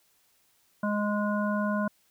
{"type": "harmonic tone", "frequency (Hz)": 207.7, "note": "G#3", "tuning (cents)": 0, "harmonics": [1, 3, 5, 7], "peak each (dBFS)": [-27, -32, -34, -35], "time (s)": [0.83, 1.88], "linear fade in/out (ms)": 5, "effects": ["white hiss -67 dBFS RMS until 2.1 s"]}